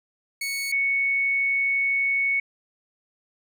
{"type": "tone pair in turn", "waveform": ["sawtooth", "sine"], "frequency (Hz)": [2217, 2217], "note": ["C#7", "C#7"], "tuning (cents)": [0, 0], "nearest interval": "unison", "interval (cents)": 0, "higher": "neither", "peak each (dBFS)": [-23, -20], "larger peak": "second", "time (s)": [[0.41, 0.72], [0.72, 2.4]], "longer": "second", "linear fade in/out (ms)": 5, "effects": []}